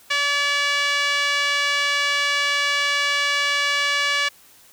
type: tone with band-pass filter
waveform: 5% pulse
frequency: 573 Hz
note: D5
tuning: 43 cents flat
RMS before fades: -21 dBFS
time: 0.1-4.29 s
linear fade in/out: 10 ms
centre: 1900 Hz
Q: 1.2
effects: white hiss -51 dBFS RMS until 4.72 s